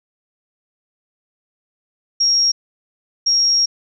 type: tone bursts at uneven times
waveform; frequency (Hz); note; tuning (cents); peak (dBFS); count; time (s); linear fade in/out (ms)
sine; 5588; F8; 0; -12; 2; 2.2-2.52 / 3.26-3.66; 10
effects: none